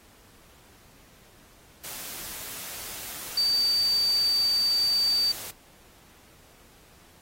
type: tone in noise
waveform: sine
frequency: 4618 Hz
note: D8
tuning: 30 cents flat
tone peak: -21 dBFS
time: 3.37-5.32 s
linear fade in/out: 5 ms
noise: white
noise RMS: -38 dBFS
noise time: 1.84-5.51 s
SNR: +14 dB
effects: pink hiss -56 dBFS RMS until 7.21 s + AAC 48 kbps